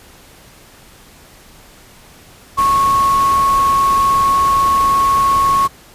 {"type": "tone in noise", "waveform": "sine", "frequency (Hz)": 1100, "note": "C#6", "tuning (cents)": -14, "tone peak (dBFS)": -10, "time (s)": [2.57, 5.68], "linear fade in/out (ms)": 20, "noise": "pink", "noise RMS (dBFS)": -26, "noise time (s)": [2.57, 5.68], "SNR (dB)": 13, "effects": ["pink hiss -43 dBFS RMS until 5.94 s", "resampled to 32000 Hz"]}